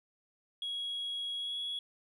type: tone with pitch glide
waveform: sine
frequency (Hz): 3318 to 3353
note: G#7 to G#7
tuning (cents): -2 to +16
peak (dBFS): -33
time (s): 0.62-1.79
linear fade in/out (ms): 2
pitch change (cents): +18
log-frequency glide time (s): 1.36-1.57
effects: tanh soft clip ceiling -32 dBFS + 12-bit